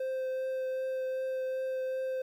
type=tone with vibrato; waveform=triangle; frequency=521 Hz; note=C5; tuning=7 cents flat; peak=-29 dBFS; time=0-2.22 s; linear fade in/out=5 ms; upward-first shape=triangle; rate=2.6 Hz; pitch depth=10 cents each way; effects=11-bit